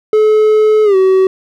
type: tone with pitch glide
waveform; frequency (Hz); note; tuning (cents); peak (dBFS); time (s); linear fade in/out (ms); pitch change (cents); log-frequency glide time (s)
triangle; 430 to 378.7; A4 to F#4; -40 to +40; -4; 0.13-1.27; 2; -220; 0.84-0.96
effects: none